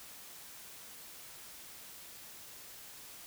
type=silence; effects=white hiss -51 dBFS RMS until 3.26 s